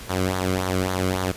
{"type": "tone with flanger", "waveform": "sawtooth", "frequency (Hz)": 92.8, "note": "F#2", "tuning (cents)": 6, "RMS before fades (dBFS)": -24, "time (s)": [0.09, 1.32], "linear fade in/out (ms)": 10, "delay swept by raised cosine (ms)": [0.37, 1.17], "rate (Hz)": 3.6, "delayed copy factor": -0.7, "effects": ["pink hiss -39 dBFS RMS until 1.36 s", "resampled to 32000 Hz"]}